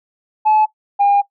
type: tone pair in turn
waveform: sine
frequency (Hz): 860 / 807.1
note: A5 / G#5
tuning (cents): -40 / -50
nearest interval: minor second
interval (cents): 110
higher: first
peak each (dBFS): -8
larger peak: neither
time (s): 0.45-0.66 / 0.99-1.22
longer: second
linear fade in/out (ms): 20
effects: noise-tail reverb RT60 0.1 s tail -18 dB re dry + tanh soft clip ceiling -7 dBFS